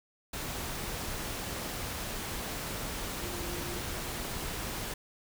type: tone in noise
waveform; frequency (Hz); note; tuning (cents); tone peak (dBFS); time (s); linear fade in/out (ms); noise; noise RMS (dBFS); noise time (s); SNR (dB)
sine; 349.2; F4; 0; -42; 3.22-3.79; 5; pink; -37; 0.33-4.94; -8
effects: none